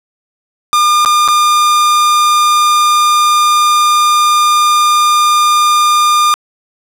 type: tone with dropouts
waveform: 45% pulse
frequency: 1207 Hz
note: D6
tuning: 47 cents sharp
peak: -7 dBFS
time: 0.73-6.34 s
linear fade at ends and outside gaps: 0 ms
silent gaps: 1.049-1.059 / 1.278-1.285 s
effects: low-pass 11000 Hz 12 dB/octave + 7-bit